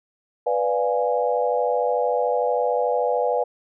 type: chord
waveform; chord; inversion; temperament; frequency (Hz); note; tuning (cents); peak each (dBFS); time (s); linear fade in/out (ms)
sine; B diminished seventh; none; equal; 493.9 / 587.3 / 698.5 / 830.6; B4 / D5 / F5 / Ab5; 0 / 0 / 0 / 0; -22 / -25 / -26 / -26; 0.46-3.44; 10
effects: none